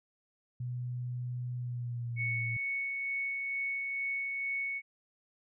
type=tone with pitch glide; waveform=sine; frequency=123.47 to 115.87 Hz; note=B2 to A#2; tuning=0 to -10 cents; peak=-34 dBFS; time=0.6-2.57 s; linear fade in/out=5 ms; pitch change=-110 cents; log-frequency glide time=1.57-2.4 s
type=tone with tremolo; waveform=sine; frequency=2217 Hz; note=C#7; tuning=in tune; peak=-31 dBFS; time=2.16-4.82 s; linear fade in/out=50 ms; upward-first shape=sine; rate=2.2 Hz; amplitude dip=25%
effects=none